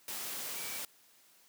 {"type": "tone in noise", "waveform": "sine", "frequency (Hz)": 2304, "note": "D7", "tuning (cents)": -34, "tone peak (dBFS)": -48, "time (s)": [0.56, 0.79], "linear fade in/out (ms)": 2, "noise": "white", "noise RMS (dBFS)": -40, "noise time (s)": [0.08, 0.85], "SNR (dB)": -11, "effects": ["white hiss -64 dBFS RMS until 1.48 s", "high-pass 150 Hz 12 dB/octave"]}